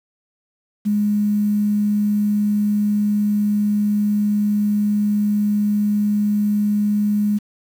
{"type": "tone", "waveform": "sine", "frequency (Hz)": 207.7, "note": "G#3", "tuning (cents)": 0, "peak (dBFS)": -15, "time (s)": [0.85, 7.39], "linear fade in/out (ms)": 20, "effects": ["7-bit"]}